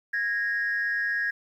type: tone pair together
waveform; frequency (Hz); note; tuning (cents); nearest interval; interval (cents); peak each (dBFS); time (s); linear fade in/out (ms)
sine; 1648.4 / 1864.7; G#6 / A#6; -13 / 0; major second; 213; -25 / -28; 0.13-1.31; 10
effects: tanh soft clip ceiling -19 dBFS + 10-bit